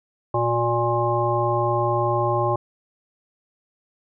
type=harmonic tone with a mistuned harmonic; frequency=117.8 Hz; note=A#2; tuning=19 cents sharp; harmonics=1 / 3 / 5 / 7 / 9; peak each=-25 / -25 / -25 / -25 / -25 dBFS; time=0.34-2.56 s; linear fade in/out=5 ms; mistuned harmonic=3; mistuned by=+35 cents; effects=none